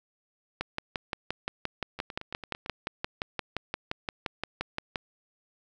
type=two click trains; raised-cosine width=0.3 ms; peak=-23 / -14 dBFS; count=7 / 26; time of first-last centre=1.99-2.661 / 0.61-4.958 s; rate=8.94 / 5.75 Hz; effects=none